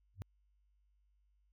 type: tone with exponential growth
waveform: sine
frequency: 96.1 Hz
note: G2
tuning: 34 cents flat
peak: -35 dBFS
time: 0.14-0.22 s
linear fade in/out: 0 ms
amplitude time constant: 17 ms
effects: added 50 Hz sine -70 dBFS peak until 1.52 s + MP3 96 kbps